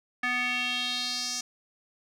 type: tone with band-pass filter sweep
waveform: square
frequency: 247.7 Hz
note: B3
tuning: 5 cents sharp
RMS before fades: -30 dBFS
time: 0.23-1.41 s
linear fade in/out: 5 ms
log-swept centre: 1900 to 6000 Hz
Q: 3.5
effects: none